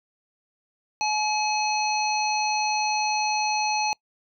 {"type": "harmonic tone", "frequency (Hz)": 850, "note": "G#5", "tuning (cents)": 40, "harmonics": [1, 3, 5, 7], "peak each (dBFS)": [-24, -29, -31, -32], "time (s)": [1.01, 3.93], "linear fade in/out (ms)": 0, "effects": ["noise-tail reverb RT60 0.1 s tail -26 dB re dry"]}